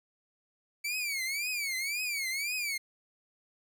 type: tone with vibrato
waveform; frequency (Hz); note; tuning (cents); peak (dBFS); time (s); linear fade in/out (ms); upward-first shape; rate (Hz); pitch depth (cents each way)
sawtooth; 2278; C#7; +47; -28; 0.84-2.78; 10; triangle; 1.9; 200
effects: none